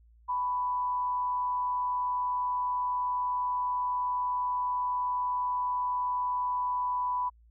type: tone with frequency modulation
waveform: sine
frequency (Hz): 992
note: B5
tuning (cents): +7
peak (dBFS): -27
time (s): 0.28-7.3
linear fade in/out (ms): 20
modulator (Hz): 143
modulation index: 0.23
effects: added 57 Hz sine -56 dBFS peak until 7.5 s